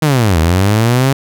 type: linear two-way sweep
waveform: sawtooth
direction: down then up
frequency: 160.3 to 77.78 to 138.8 Hz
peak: -5 dBFS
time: 0.02-1.13 s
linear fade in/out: 5 ms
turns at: 0.39 s
effects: none